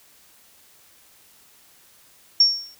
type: tone with exponential decay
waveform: sine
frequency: 5500 Hz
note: F8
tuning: 27 cents flat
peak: -9 dBFS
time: 2.4-2.75 s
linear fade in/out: 5 ms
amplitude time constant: 76 ms
effects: white hiss -54 dBFS RMS until 2.79 s